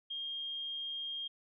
sine tone, 3223 Hz, G7, 47 cents sharp, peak -37 dBFS, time 0.1-1.28 s, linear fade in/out 10 ms, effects none

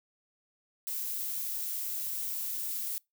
violet noise, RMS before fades -35 dBFS, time 0.87-2.98 s, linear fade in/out 0 ms, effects noise-tail reverb RT60 0.2 s tail -26 dB re dry

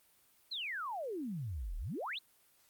sine exponential two-way sweep, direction down then up, 4295 to 35 to 4295 Hz, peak -37 dBFS, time 0.51-2.19 s, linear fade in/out 10 ms, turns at 1.77 s, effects white hiss -68 dBFS RMS until 2.69 s + Opus 32 kbps

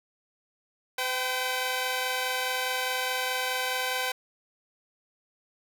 10% pulse tone pair together, 508 / 774.4 Hz, B4 / G5, +49 / -21 cents, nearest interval perfect fifth, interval 730 cents, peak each -22 dBFS, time 0.98-4.12 s, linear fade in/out 5 ms, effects none

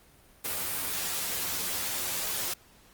white noise with comb filter, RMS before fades -32 dBFS, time 0.44-2.54 s, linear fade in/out 10 ms, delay 11 ms, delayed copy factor +0.8, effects pink hiss -58 dBFS RMS until 2.93 s + Opus 32 kbps

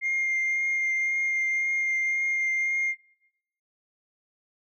sine tone with vibrato, 2115 Hz, C7, 18 cents sharp, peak -22 dBFS, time 0.01-2.95 s, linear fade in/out 50 ms, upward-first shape triangle, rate 1.9 Hz, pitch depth 12 cents each way, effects noise-tail reverb RT60 0.8 s tail -22 dB re dry + tanh soft clip ceiling -21 dBFS

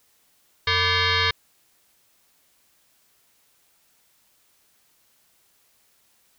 sine tone with frequency modulation, 998 Hz, B5, 18 cents sharp, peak -18 dBFS, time 0.67-1.31 s, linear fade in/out 5 ms, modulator 544 Hz, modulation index 6.3, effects white hiss -63 dBFS RMS until 6.38 s

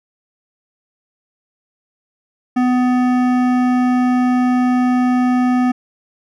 sine tone with hard clipping, 250 Hz, B3, 21 cents sharp, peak -14 dBFS, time 2.56-5.72 s, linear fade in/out 10 ms, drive 14 dB, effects none

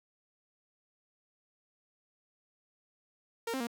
sawtooth tone with pitch steps, 461.6 / 264.2 / 235.1 Hz, A#4 / C4 / A#3, -17 / +17 / +15 cents, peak -29 dBFS, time 3.47-3.671 s, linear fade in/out 5 ms, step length 67 ms, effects none

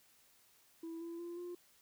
sine tone with pitch steps, 329.6 / 336.9 / 344.4 / 352 Hz, E4 / E4 / F4 / F4, 0 / +38 / -24 / +14 cents, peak -40 dBFS, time 0.83-1.55 s, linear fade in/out 5 ms, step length 180 ms, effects tanh soft clip ceiling -41 dBFS + white hiss -68 dBFS RMS until 1.81 s

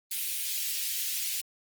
white high-pass noise, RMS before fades -32 dBFS, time 0.11-1.41 s, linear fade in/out 5 ms, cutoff 2300 Hz, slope 24 dB/octave, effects Opus 24 kbps

